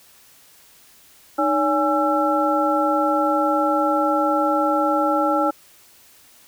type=tone cluster; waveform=sine; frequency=308.3 / 570 / 828 / 1340 Hz; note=D#4 / C#5 / G#5 / E6; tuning=-16 / +48 / -5 / +28 cents; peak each=-22 dBFS; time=1.38-5.51 s; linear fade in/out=10 ms; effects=white hiss -51 dBFS RMS until 6.47 s